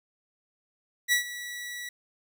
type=tone with ADSR envelope; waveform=sawtooth; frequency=1943 Hz; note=B6; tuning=29 cents flat; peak=-16 dBFS; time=1.08-1.89 s; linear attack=42 ms; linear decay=110 ms; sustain=-16 dB; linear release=3 ms; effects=none